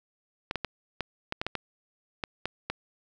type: clicks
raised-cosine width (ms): 0.3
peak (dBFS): -14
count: 11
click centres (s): 0.511 / 0.557 / 0.647 / 1.007 / 1.324 / 1.415 / 1.466 / 1.553 / 2.238 / 2.456 / 2.7
effects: none